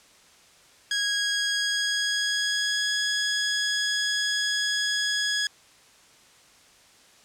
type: tone with pitch glide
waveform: 15% pulse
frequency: 1649 to 1673 Hz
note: G#6 to G#6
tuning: -13 to +12 cents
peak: -17 dBFS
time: 0.91-5.47 s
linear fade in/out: 2 ms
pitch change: +25 cents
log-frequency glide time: 1.55-2.94 s
effects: white hiss -55 dBFS RMS until 7.24 s + low-pass 8000 Hz 12 dB/octave